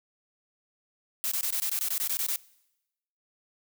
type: noise bursts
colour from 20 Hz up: blue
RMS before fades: -29 dBFS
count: 12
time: 1.24-2.36 s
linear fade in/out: 0 ms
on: 75 ms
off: 20 ms
effects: noise-tail reverb RT60 0.9 s tail -22 dB re dry